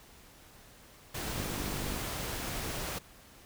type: noise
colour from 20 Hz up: pink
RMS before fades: -37 dBFS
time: 1.14-2.99 s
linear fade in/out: 10 ms
type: click train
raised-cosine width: 3 ms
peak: -27 dBFS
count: 31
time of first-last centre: 1.36-1.962 s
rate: 49.8 Hz
effects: pink hiss -56 dBFS RMS until 3.45 s